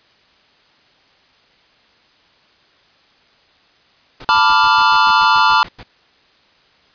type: noise bursts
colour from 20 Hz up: pink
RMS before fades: -34 dBFS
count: 12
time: 4.2-5.832 s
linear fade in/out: 5 ms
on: 48 ms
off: 96 ms
type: chord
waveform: square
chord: B half-diminished seventh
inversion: third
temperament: equal with one note detuned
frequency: 885.6 / 987.8 / 1174.7 / 1396.9 Hz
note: A5 / B5 / D6 / F6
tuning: +11 / 0 / 0 / 0 cents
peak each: -16 dBFS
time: 4.29-5.63 s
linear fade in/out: 0 ms
effects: white hiss -53 dBFS RMS until 6.94 s + resampled to 11025 Hz